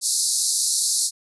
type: band-pass noise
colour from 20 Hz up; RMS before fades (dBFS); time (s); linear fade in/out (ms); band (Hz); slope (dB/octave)
white; -22; 0.01-1.11; 50; 4000 to 11000; 96
effects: none